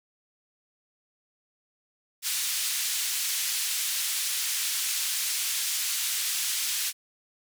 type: band-pass noise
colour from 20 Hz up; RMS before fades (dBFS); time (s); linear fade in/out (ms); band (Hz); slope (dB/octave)
white; -29; 2.22-6.93; 50; 2300 to 11000; 12
effects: none